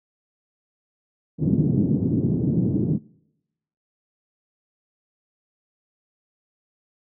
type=band-pass noise; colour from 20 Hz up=pink; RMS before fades=-21 dBFS; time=1.38-2.99 s; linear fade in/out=50 ms; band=120 to 300 Hz; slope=24 dB/octave; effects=noise-tail reverb RT60 0.9 s tail -25 dB re dry